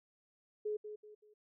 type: tone with echo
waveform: sine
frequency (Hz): 423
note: G#4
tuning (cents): +32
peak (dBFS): -34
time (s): 0.65-0.77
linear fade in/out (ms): 10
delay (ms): 190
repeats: 3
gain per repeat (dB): -9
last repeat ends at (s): 1.34
effects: none